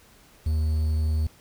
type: tone with quantisation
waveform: triangle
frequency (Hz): 77.8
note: D#2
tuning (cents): 0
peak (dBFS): -19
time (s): 0.46-1.27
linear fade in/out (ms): 5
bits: 8
effects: pink hiss -55 dBFS RMS until 1.4 s